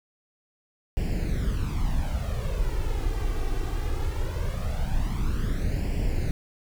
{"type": "noise with flanger", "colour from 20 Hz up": "brown", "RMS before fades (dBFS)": -26, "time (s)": [0.97, 6.31], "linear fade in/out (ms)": 0, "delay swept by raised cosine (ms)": [0.39, 2.59], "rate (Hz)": 0.2, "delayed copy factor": 0.7, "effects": []}